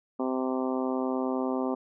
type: harmonic tone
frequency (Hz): 129.7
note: C3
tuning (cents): -15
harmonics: 2 / 3 / 4 / 5 / 6 / 7 / 8 / 9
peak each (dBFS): -29 / -33 / -35 / -37 / -39 / -40 / -41 / -42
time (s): 0.19-1.75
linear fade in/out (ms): 10
effects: none